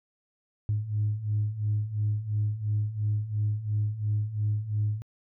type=beating tone pair; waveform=sine; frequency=103.7 / 106.6 Hz; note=G#2 / G#2; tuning=-2 / +46 cents; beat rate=2.9 Hz; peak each=-30 / -26 dBFS; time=0.69-5.02 s; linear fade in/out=0 ms; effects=tanh soft clip ceiling -19 dBFS